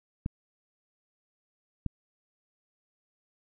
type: clicks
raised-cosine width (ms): 5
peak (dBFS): -18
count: 2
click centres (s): 0.261 / 1.863
effects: none